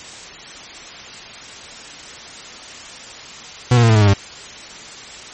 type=tone with pitch steps; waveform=40% pulse; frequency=123.4 / 118.92 / 114.61 / 110.45 / 106.44 / 102.57 / 98.85 Hz; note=B2 / A#2 / A#2 / A2 / G#2 / G#2 / G2; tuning=-1 / +35 / -29 / +7 / +43 / -21 / +15 cents; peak=-8 dBFS; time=3.71-4.137 s; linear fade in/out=5 ms; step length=61 ms; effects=white hiss -35 dBFS RMS until 5.33 s + MP3 32 kbps